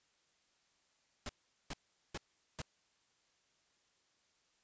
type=noise bursts; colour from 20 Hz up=pink; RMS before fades=-42 dBFS; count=4; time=1.26-2.618 s; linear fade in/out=2 ms; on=32 ms; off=410 ms; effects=white hiss -75 dBFS RMS until 4.63 s + resampled to 16000 Hz